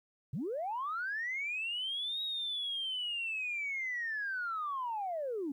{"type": "linear two-way sweep", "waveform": "sine", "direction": "up then down", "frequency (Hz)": [110, 3814, 262.1], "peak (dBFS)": -33, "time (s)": [0.33, 5.52], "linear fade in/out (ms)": 5, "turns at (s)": 2.22, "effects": ["tanh soft clip ceiling -29 dBFS", "12-bit"]}